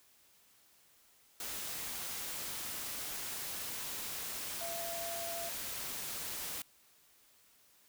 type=tone in noise; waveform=sine; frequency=678 Hz; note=E5; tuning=49 cents sharp; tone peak=-41 dBFS; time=4.61-5.49 s; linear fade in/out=2 ms; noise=white; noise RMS=-41 dBFS; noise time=1.4-6.62 s; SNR=-3 dB; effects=white hiss -66 dBFS RMS until 7.88 s